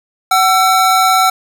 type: tone pair together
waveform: square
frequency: 753 / 1341.7 Hz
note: F#5 / E6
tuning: +30 / +30 cents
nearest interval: minor seventh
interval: 1000 cents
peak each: -12 dBFS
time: 0.31-1.3 s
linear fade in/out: 5 ms
effects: none